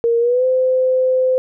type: tone with pitch glide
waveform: sine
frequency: 466.2 to 514.3 Hz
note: A#4 to C5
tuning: 0 to -30 cents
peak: -12 dBFS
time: 0.04-1.38 s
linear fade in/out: 0 ms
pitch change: +170 cents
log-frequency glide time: 0.19-0.45 s
effects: none